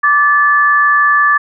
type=tone pair together; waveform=sine; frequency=1168.7 / 1737 Hz; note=D6 / A6; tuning=-9 / -23 cents; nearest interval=perfect fifth; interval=686 cents; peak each=-10 dBFS; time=0.03-1.38 s; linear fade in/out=10 ms; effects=none